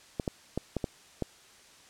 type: clicks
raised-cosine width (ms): 2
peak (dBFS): -16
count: 6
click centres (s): 0.198 / 0.278 / 0.576 / 0.767 / 0.842 / 1.223
effects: white hiss -56 dBFS RMS until 1.89 s + low-pass 8000 Hz 12 dB/octave